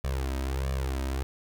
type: tone with flanger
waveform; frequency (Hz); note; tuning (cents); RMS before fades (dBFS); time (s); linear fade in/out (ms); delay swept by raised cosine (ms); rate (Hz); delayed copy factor
sawtooth; 66.5; C2; +29; -30; 0.04-1.23; 0; 1.7 to 3.2; 1.5; +1
effects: none